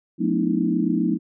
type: tone cluster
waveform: sine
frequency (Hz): 178.5 / 215.9 / 246.3 / 297.5 / 325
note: F3 / A3 / B3 / D4 / E4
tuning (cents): +38 / -33 / -5 / +22 / -24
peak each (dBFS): -25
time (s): 0.18-1.19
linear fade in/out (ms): 50
effects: none